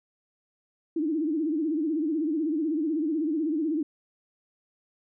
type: tone with vibrato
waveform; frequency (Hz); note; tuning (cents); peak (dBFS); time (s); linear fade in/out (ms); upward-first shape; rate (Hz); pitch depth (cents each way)
sine; 311.1; D#4; 0; -24; 0.96-3.83; 5; sine; 16; 130
effects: none